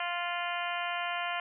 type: harmonic tone with a mistuned harmonic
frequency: 349.2 Hz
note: F4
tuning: in tune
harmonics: 2 / 3 / 4 / 5 / 6 / 7 / 8 / 9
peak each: -36 / -38 / -39 / -40 / -41 / -41 / -42 / -43 dBFS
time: 0-1.4 s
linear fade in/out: 2 ms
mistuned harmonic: 9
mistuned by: -45 cents
effects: none